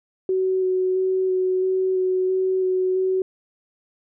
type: tone with vibrato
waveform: sine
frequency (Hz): 373.5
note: F#4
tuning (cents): +16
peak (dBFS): -18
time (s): 0.29-3.22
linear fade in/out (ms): 2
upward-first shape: square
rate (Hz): 1.5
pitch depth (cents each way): 10
effects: none